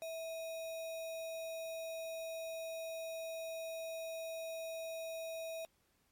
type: tone with sample-and-hold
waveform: sine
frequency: 652 Hz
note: E5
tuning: 19 cents flat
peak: -40 dBFS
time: 0.02-5.65 s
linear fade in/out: 0 ms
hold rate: 3150 Hz
effects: pink hiss -75 dBFS RMS until 6.11 s + MP3 64 kbps